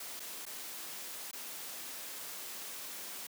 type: noise with dropouts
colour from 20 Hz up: white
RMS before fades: -44 dBFS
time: 0-3.27 s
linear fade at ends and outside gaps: 5 ms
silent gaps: 0.197-0.201 / 0.454-0.464 / 1.313-1.33 s
effects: high-pass 200 Hz 12 dB/octave